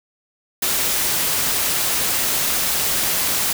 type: noise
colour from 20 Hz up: white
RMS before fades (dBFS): -20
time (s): 0.62-3.53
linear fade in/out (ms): 5
effects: none